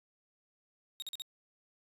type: tone bursts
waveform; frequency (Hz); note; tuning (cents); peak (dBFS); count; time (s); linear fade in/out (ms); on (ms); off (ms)
40% pulse; 3748; A#7; +9; -37; 4; 1-1.22; 0; 22; 44
effects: resampled to 32000 Hz